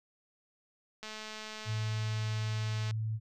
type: click train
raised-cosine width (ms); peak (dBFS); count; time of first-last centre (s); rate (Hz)
0.2; -26; 407; 1.03-2.91; 216
type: tone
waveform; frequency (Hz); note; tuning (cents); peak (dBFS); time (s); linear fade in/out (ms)
sine; 110; A2; 0; -31; 1.65-3.2; 50
effects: none